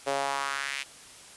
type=tone with high-pass filter sweep; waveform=sawtooth; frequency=138.59 Hz; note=C#3; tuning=in tune; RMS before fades=-31 dBFS; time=0.06-0.84 s; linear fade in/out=20 ms; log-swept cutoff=520 to 2500 Hz; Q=2.3; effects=white hiss -49 dBFS RMS until 1.36 s + resampled to 24000 Hz